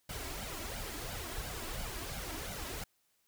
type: noise with flanger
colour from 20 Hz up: pink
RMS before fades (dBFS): -41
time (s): 0.09-2.84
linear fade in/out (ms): 5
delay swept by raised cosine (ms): 1.3 to 3.1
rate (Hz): 2.9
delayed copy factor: +0.65
effects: white hiss -75 dBFS RMS until 3.27 s